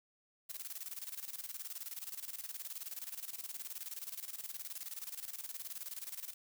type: noise with tremolo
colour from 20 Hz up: blue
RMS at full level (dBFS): -43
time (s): 0.49-6.34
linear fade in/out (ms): 10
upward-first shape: square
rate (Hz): 19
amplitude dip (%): 75
effects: none